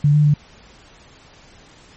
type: tone with pitch steps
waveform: sine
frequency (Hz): 145.9 / 149.5 / 147.3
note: D3 / D3 / D3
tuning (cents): -11 / +31 / +6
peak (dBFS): -10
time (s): 0.04-0.34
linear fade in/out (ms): 5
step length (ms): 100
effects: pink hiss -47 dBFS RMS until 1.96 s + MP3 32 kbps